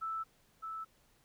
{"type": "tone pair in turn", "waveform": "sine", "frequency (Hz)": [1318.5, 1313.3], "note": ["E6", "E6"], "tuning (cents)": [0, -7], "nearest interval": "unison", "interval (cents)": 7, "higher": "first", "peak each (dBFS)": [-35, -39], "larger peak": "first", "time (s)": [[0.01, 0.24], [0.62, 0.85]], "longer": "neither", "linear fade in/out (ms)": 20, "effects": ["pink hiss -69 dBFS RMS until 1.24 s"]}